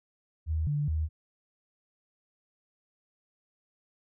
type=tone with pitch steps; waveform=sine; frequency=79.1 / 146.5 / 78.4 Hz; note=D#2 / D3 / D#2; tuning=+29 / -4 / +14 cents; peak=-26 dBFS; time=0.46-1.09 s; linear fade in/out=50 ms; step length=210 ms; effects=none